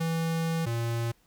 square tone pair in turn, 164.2 / 116.44 Hz, E3 / A#2, -6 / -2 cents, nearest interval tritone, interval 596 cents, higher first, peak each -27 / -28 dBFS, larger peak first, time 0-0.66 / 0.66-1.12 s, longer first, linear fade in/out 10 ms, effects pink hiss -66 dBFS RMS until 1.26 s

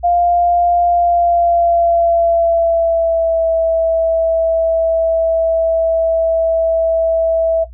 sine tone with pitch glide, 698.5 to 655.5 Hz, F5 to E5, 0 to -10 cents, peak -10 dBFS, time 0.03-7.65 s, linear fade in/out 20 ms, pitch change -110 cents, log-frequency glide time 0.85-3.48 s, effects noise-tail reverb RT60 0.1 s tail -17 dB re dry + added 60 Hz sine -32 dBFS peak until 7.73 s

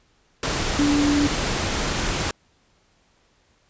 sine tone in noise, 290 Hz, D4, 22 cents flat, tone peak -17 dBFS, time 0.79-1.27 s, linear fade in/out 2 ms, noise pink, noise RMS -24 dBFS, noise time 0.43-2.31 s, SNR +4 dB, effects pink hiss -62 dBFS RMS until 3.69 s + resampled to 16000 Hz

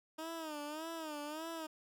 15% pulse tone with vibrato, 311.1 Hz, D#4, in tune, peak -35 dBFS, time 0.18-1.67 s, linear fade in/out 10 ms, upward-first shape sine, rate 1.7 Hz, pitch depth 110 cents each way, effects none

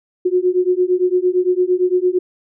sine beating tone pair, 359.1 / 367.9 Hz, F4 / F#4, +48 / -10 cents, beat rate 8.8 Hz, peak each -16 dBFS, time 0.25-2.19 s, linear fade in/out 10 ms, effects none

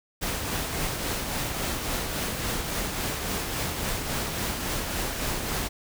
pink noise with tremolo, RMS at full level -28 dBFS, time 0.21-5.69 s, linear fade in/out 20 ms, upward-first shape triangle, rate 3.6 Hz, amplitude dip 40%, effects none

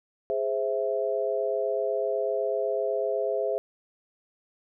sine chord, Ab augmented, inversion none, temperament equal, 415.3 / 523.3 / 659.3 Hz, Ab4 / C5 / E5, 0 / 0 / 0 cents, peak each -29 dBFS, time 0.3-3.58 s, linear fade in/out 0 ms, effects none

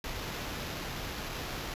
pink noise with sample-and-hold, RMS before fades -38 dBFS, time 0.04-1.74 s, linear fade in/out 2 ms, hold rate 8820 Hz, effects resampled to 32000 Hz

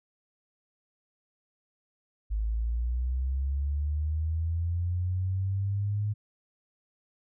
sine linear sweep, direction up, 51.91 to 105.6 Hz, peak -26 dBFS, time 2.3-6.14 s, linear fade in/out 20 ms, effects none

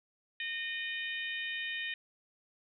harmonic tone with a mistuned harmonic, 614 Hz, D#5, 23 cents flat, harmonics 3 / 4 / 5 / 6, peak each -38 / -40 / -42 / -44 dBFS, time 0.4-1.94 s, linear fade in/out 2 ms, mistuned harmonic 5, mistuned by -17 cents, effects none

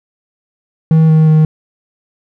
triangle tone with pitch steps, 159.7 / 157.5 / 156 Hz, D#3 / D#3 / D#3, +45 / +21 / +5 cents, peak -3 dBFS, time 0.91-1.45 s, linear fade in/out 2 ms, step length 180 ms, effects none

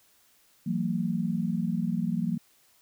sine tone cluster, 168.4 / 188.7 / 229 Hz, E3 / F#3 / A#3, +37 / +34 / -31 cents, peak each -30 dBFS, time 0.66-2.38 s, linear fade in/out 10 ms, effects white hiss -63 dBFS RMS until 2.81 s

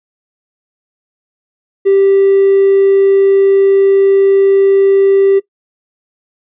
triangle tone with hard clipping, 392 Hz, G4, in tune, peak -6 dBFS, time 1.85-5.4 s, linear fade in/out 20 ms, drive 4 dB, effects noise-tail reverb RT60 0.1 s tail -19 dB re dry + resampled to 8000 Hz

